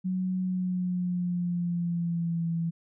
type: tone with pitch glide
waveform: sine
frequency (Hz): 185 to 166.73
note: F#3 to E3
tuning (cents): 0 to +20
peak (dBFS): -26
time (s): 0.04-2.71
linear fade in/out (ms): 20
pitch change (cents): -180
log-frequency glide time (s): 0.41-2.48
effects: none